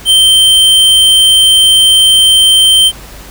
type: tone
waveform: square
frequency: 3120 Hz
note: G7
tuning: 9 cents flat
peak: -4 dBFS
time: 0.05-2.92 s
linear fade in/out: 50 ms
effects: added 50 Hz sine -32 dBFS peak until 3.3 s + pink hiss -32 dBFS RMS until 3.3 s